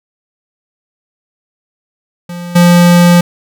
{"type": "tone with level steps", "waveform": "square", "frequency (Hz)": 174.61, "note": "F3", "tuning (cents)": 0, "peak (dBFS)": [-22, -4], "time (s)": [2.29, 3.21], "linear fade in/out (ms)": 5, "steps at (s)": 2.55, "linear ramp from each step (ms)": 10, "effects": []}